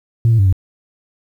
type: tone with pitch steps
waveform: sine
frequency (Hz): 115.4 / 113.3 / 97.6 / 93.8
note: A#2 / A#2 / G2 / F#2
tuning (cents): -17 / -49 / -7 / +24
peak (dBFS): -7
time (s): 0.25-0.526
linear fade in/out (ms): 0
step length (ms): 69
effects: tanh soft clip ceiling -6 dBFS + 8-bit